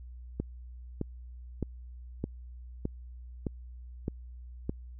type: click train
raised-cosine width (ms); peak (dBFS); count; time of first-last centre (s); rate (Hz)
3; -18; 8; 0.4-4.694; 1.63
effects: added 61 Hz sine -43 dBFS peak until 4.99 s